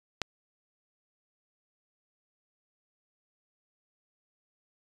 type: click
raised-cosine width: 0.2 ms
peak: -11 dBFS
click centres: 0.217 s
effects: resampled to 22050 Hz